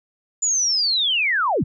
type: linear sweep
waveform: sine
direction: down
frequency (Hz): 7070 to 77.78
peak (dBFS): -17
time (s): 0.42-1.64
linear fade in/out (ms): 10
effects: none